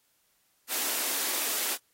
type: high-pass noise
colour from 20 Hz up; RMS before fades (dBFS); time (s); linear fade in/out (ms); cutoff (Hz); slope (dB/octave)
white; -30; 0.68-1.78; 50; 230; 96
effects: white hiss -70 dBFS RMS until 1.93 s + AAC 48 kbps